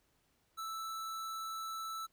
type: tone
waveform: square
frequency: 1318.5 Hz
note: E6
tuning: in tune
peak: -40 dBFS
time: 0.57-2.07 s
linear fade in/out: 20 ms
effects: pink hiss -75 dBFS RMS until 2.12 s